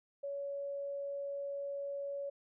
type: tone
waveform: sine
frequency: 562 Hz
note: C#5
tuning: 24 cents sharp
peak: -37 dBFS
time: 0.23-2.3 s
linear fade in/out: 10 ms
effects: none

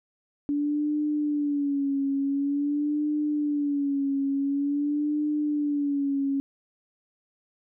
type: tone with vibrato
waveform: sine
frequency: 287.3 Hz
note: D4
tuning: 38 cents flat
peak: -23 dBFS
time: 0.49-6.4 s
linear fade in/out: 0 ms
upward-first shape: sine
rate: 0.47 Hz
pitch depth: 71 cents each way
effects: none

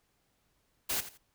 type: noise with echo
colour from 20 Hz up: white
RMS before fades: -32 dBFS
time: 0.89-1.01 s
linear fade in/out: 10 ms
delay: 84 ms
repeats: 2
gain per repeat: -13 dB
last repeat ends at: 1.178 s
effects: pink hiss -74 dBFS RMS until 1.34 s

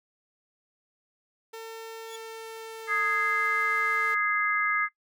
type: tone with pitch glide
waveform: sawtooth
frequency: 450 to 446.9 Hz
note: A4 to A4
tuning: +39 to +27 cents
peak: -34 dBFS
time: 1.53-4.15 s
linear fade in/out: 10 ms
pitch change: -12 cents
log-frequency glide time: 2.03-2.95 s
type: tone with exponential growth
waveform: 25% pulse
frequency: 3411 Hz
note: G#7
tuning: 46 cents sharp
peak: -35 dBFS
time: 2-2.16 s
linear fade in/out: 5 ms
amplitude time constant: 33 ms
type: harmonic tone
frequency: 415.3 Hz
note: G#4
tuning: in tune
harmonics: 3 / 4 / 5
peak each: -28 / -28 / -28 dBFS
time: 2.87-4.89 s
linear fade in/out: 50 ms
effects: noise-tail reverb RT60 0.1 s tail -21 dB re dry

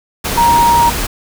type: tone in noise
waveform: sine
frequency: 940 Hz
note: A#5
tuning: 14 cents sharp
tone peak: -7 dBFS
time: 0.37-0.9 s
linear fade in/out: 10 ms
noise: pink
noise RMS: -18 dBFS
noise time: 0.24-1.07 s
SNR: +8 dB
effects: none

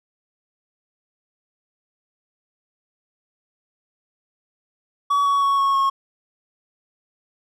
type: tone with pitch steps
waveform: triangle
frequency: 1134 / 1122.9 / 1111.9 / 1101.1 / 1090.3 Hz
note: C#6 / C#6 / C#6 / C#6 / C#6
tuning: +39 / +22 / +5 / -12 / -29 cents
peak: -14 dBFS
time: 5.1-5.9 s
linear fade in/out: 10 ms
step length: 160 ms
effects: none

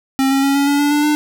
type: tone with pitch steps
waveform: square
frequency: 267.9 / 272.1 / 276.4 / 280.7 / 285.1 / 289.6 / 294.2 / 298.8 Hz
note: C4 / C#4 / C#4 / C#4 / C#4 / D4 / D4 / D4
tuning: +41 / -32 / -5 / +22 / +49 / -24 / +3 / +30 cents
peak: -13 dBFS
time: 0.19-1.15 s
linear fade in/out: 0 ms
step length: 120 ms
effects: none

